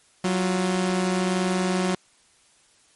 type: tone pair together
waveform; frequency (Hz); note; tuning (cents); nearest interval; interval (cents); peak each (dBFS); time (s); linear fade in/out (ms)
sawtooth; 185.56 / 350.3; F#3 / F4; +5 / +5; major seventh; 1100; -18 / -25; 0.24-1.95; 5
effects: white hiss -59 dBFS RMS until 2.95 s + MP3 48 kbps